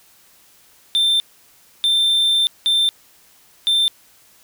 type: tone bursts at uneven times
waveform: triangle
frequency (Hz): 3572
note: A7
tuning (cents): +25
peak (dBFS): -12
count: 4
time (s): 0.95-1.2 / 1.84-2.47 / 2.66-2.89 / 3.67-3.88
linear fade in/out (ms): 0
effects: white hiss -52 dBFS RMS until 4.43 s